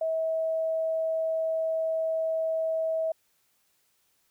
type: tone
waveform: sine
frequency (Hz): 645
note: E5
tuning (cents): -38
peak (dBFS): -25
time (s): 0.01-3.12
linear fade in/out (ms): 5
effects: white hiss -70 dBFS RMS until 4.3 s